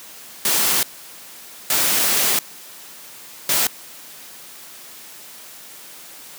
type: noise bursts at uneven times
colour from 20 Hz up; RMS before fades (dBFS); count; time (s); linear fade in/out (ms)
white; -18; 3; 0.45-0.83 / 1.7-2.39 / 3.49-3.67; 2
effects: white hiss -40 dBFS RMS until 6.38 s + high-pass 150 Hz 12 dB/octave